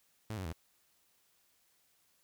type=tone with pitch steps; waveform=sawtooth; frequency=109.1 / 93.89 / 80.79 Hz; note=A2 / F#2 / E2; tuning=-14 / +26 / -34 cents; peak=-34 dBFS; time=0.3-0.525 s; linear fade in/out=0 ms; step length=75 ms; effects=white hiss -72 dBFS RMS until 2.23 s